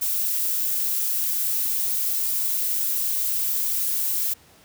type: noise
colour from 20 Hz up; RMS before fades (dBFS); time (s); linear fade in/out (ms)
violet; -24; 0.01-4.34; 10
effects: pink hiss -53 dBFS RMS until 4.64 s + high-pass 60 Hz 12 dB/octave